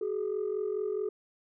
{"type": "tone pair together", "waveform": "sine", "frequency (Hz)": [379.4, 424.1], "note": ["F#4", "G#4"], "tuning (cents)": [43, 36], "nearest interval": "major second", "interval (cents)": 193, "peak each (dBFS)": [-32, -30], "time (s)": [0.01, 1.09], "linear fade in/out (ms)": 5, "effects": ["tanh soft clip ceiling -25 dBFS"]}